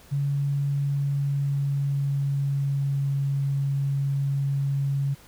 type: tone with pitch glide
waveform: sine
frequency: 141.1 to 138.84 Hz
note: C#3 to C#3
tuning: +31 to +3 cents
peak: -22 dBFS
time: 0.11-5.15 s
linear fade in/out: 20 ms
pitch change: -28 cents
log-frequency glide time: 0.72-3.11 s
effects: pink hiss -52 dBFS RMS until 5.27 s